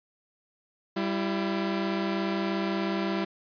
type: tone pair together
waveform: sawtooth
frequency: 196 / 335.2 Hz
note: G3 / E4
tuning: 0 / +29 cents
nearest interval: major sixth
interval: 929 cents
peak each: -25 / -26 dBFS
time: 0.96-3.25 s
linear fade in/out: 10 ms
effects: resampled to 11025 Hz